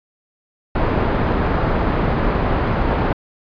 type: low-pass noise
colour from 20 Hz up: pink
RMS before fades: -18 dBFS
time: 0.75-3.13 s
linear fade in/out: 5 ms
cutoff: 1300 Hz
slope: 12 dB/octave
effects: resampled to 11025 Hz